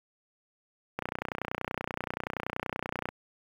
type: click train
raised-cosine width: 0.5 ms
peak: -16 dBFS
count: 65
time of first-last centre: 0.99-3.088 s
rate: 30.5 Hz
effects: high-pass 80 Hz 12 dB/octave + 8-bit